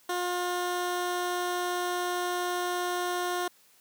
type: tone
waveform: 15% pulse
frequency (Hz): 356.5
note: F4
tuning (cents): +36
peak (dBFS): -22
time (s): 0.09-3.48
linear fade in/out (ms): 5
effects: white hiss -61 dBFS RMS until 3.8 s + high-pass 150 Hz 12 dB/octave